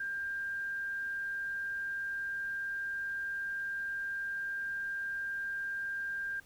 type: tone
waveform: sine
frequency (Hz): 1595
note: G6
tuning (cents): +30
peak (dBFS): -34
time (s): 0-6.4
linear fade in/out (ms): 5
effects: pink hiss -61 dBFS RMS until 6.45 s